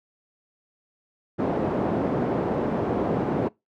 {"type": "band-pass noise", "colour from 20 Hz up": "pink", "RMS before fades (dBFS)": -25, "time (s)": [1.38, 3.49], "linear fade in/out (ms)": 20, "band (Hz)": [200, 610], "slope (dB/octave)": 12, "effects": ["noise-tail reverb RT60 0.2 s tail -23 dB re dry"]}